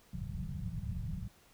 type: low-pass noise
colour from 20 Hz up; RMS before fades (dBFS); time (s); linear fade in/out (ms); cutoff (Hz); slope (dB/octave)
white; -39; 0.13-1.28; 5; 190; 96
effects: pink hiss -64 dBFS RMS until 1.53 s